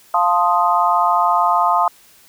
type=chord; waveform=sine; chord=F dominant seventh; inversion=none; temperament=equal; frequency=698.5 / 880 / 1046.5 / 1244.5 Hz; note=F5 / A5 / C6 / Eb6; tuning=0 / 0 / 0 / 0 cents; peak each=-18 dBFS; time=0.14-1.88 s; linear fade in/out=2 ms; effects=white hiss -49 dBFS RMS until 2.28 s